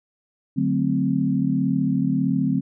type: chord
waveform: sine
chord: D dominant seventh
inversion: none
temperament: equal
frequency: 146.83 / 185 / 220 / 261.6 Hz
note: D3 / F#3 / A3 / C4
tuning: 0 / 0 / 0 / 0 cents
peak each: -25 / -24 / -26 / -22 dBFS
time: 0.56-2.61 s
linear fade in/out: 20 ms
effects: none